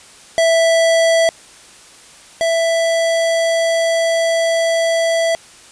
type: tone pair in turn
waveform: square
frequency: 659.3 / 661.7 Hz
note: E5 / E5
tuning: 0 / +6 cents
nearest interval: unison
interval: 6 cents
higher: second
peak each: -11 / -14 dBFS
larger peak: first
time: 0.38-1.29 / 2.41-5.35 s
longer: second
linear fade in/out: 0 ms
effects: white hiss -42 dBFS RMS until 5.71 s + resampled to 22050 Hz